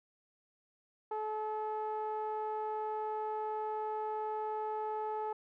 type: tone with low-pass filter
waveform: sawtooth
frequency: 430.7 Hz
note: A4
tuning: 37 cents flat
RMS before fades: -37 dBFS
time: 1.11-5.33 s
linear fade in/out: 5 ms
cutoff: 960 Hz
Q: 3.5
effects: none